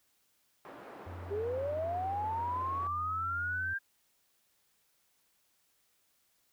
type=band-pass noise; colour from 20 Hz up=pink; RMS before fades=-49 dBFS; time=0.65-2.87 s; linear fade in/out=0 ms; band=330 to 1200 Hz; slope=12 dB/octave
type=tone with pitch glide; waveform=triangle; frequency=88.6 to 87.94 Hz; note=F2 to F2; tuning=+25 to +13 cents; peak=-40 dBFS; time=1.06-3.74 s; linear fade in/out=10 ms; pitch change=-12 cents; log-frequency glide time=2.21-2.59 s
type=linear sweep; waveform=sine; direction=up; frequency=391.1 to 1606 Hz; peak=-32 dBFS; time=1.3-3.79 s; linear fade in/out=20 ms
effects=white hiss -73 dBFS RMS until 6.52 s